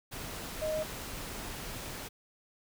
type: tone in noise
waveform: sine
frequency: 622.3 Hz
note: D#5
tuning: in tune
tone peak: -30 dBFS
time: 0.61-0.84 s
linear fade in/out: 20 ms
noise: pink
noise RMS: -41 dBFS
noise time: 0.11-2.09 s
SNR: +8 dB
effects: none